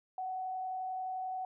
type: tone with frequency modulation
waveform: sine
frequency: 748 Hz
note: F#5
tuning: 19 cents sharp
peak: -35 dBFS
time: 0.18-1.45 s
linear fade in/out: 2 ms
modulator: 31.4 Hz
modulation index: 0.27
effects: none